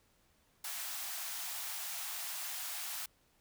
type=high-pass noise; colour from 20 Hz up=white; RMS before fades=-41 dBFS; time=0.64-3.06 s; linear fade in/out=5 ms; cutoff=640 Hz; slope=96 dB/octave; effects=pink hiss -71 dBFS RMS until 3.4 s